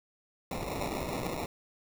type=noise with sample-and-hold; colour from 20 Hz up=violet; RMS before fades=-35 dBFS; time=0.51-1.46 s; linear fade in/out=2 ms; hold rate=1575 Hz; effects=none